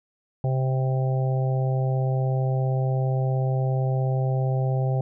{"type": "harmonic tone with a mistuned harmonic", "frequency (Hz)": 130.81, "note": "C3", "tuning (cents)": 0, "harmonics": [1, 3, 4, 5, 6], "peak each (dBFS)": [-21, -34, -33, -35, -35], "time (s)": [0.44, 5.01], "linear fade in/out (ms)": 2, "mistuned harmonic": 1, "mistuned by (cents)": 19, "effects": []}